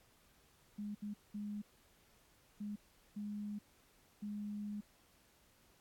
sine tone bursts at uneven times, 207.3 Hz, G#3, 3 cents flat, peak -40 dBFS, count 6, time 0.78-0.95 / 1.02-1.14 / 1.34-1.62 / 2.6-2.76 / 3.16-3.59 / 4.22-4.81 s, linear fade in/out 10 ms, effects pink hiss -69 dBFS RMS until 5.8 s + AAC 64 kbps

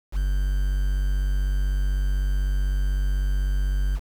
triangle tone with quantisation, 47.98 Hz, G1, 36 cents flat, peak -18 dBFS, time 0.12-4 s, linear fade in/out 50 ms, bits 7, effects none

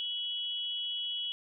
sine tone pair together, 2960 / 3325 Hz, F#7 / G#7, 0 / +1 cents, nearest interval major second, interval 201 cents, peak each -35 / -36 dBFS, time 0-1.32 s, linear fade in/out 0 ms, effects none

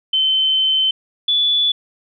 sine tone pair in turn, 3074 / 3450 Hz, G7 / A7, -35 / -35 cents, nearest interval major second, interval 200 cents, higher second, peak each -13 dBFS, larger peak neither, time 0.13-0.91 / 1.28-1.72 s, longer first, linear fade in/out 5 ms, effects none

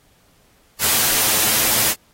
white noise with comb filter, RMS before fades -17 dBFS, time 0.79-1.95 s, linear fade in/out 50 ms, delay 9.3 ms, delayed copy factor +0.5, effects pink hiss -57 dBFS RMS until 2.13 s + AAC 48 kbps

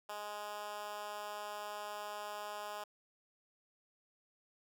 10% pulse tone with high-pass filter, 207.9 Hz, G#3, 2 cents sharp, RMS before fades -44 dBFS, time 0.09-2.84 s, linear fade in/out 5 ms, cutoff 710 Hz, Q 1.4, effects none

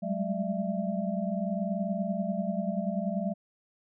sine tone cluster, 187.7 / 198.2 / 208.3 / 602 / 669 Hz, F#3 / G3 / G#3 / D5 / E5, +25 / +19 / +5 / +43 / +25 cents, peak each -32 / -38 / -33 / -38 / -35 dBFS, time 0.02-3.34 s, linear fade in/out 20 ms, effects none

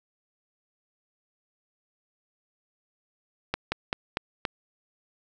slowing click train, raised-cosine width 0.3 ms, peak -10 dBFS, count 5, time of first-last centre 3.54-4.452 s, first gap 180 ms, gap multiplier 1.16, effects none

